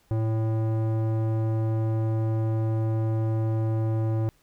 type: tone with low-pass filter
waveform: square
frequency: 111 Hz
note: A2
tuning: 16 cents sharp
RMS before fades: -25 dBFS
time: 0.11-4.29 s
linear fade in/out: 0 ms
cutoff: 680 Hz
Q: 0.78
effects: pink hiss -64 dBFS RMS until 4.42 s